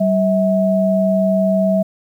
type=tone pair together; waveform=sine; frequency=192.3 / 646.8 Hz; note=G3 / E5; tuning=-33 / -33 cents; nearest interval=octave + major sixth; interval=2100 cents; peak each=-15 dBFS; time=0-1.83 s; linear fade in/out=10 ms; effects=8-bit